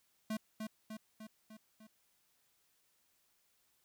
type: tone with echo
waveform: square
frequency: 217.5 Hz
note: A3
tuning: 20 cents flat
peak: -36 dBFS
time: 0.3-0.37 s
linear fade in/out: 5 ms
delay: 300 ms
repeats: 5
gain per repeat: -4 dB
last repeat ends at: 1.87 s
effects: white hiss -75 dBFS RMS until 3.84 s